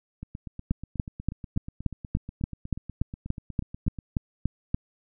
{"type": "two click trains", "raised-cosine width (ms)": 5, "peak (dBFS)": [-24, -12], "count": [32, 15], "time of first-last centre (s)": [[0.23, 3.988], [0.71, 4.745]], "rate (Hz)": [8.25, 3.47], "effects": []}